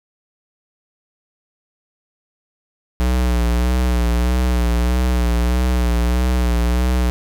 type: tone with vibrato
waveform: square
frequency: 60.8 Hz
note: B1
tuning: 26 cents flat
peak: -15 dBFS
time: 3-7.1 s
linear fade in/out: 0 ms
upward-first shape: sine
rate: 1.6 Hz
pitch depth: 54 cents each way
effects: none